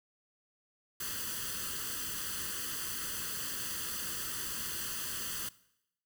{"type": "noise with comb filter", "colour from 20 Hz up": "white", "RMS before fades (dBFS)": -38, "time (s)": [1, 5.49], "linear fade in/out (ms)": 5, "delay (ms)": 0.65, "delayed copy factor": 0.8, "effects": ["noise-tail reverb RT60 0.8 s tail -20 dB re dry"]}